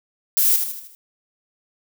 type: noise with echo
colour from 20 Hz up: violet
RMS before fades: -17 dBFS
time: 0.37-0.56 s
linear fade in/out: 0 ms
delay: 78 ms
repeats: 5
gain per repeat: -6 dB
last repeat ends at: 0.95 s
effects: none